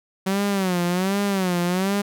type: tone with vibrato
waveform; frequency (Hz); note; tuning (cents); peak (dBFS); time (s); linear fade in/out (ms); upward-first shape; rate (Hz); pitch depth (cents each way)
sawtooth; 187.8; F#3; +26; -16; 0.26-2.02; 10; sine; 1.3; 130
effects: none